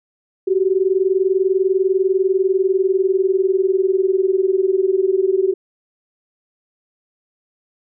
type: tone pair together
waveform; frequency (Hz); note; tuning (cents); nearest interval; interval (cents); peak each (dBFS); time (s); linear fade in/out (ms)
sine; 371.9 / 392; F#4 / G4; +9 / 0; minor second; 91; -16 / -17; 0.47-5.54; 10
effects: none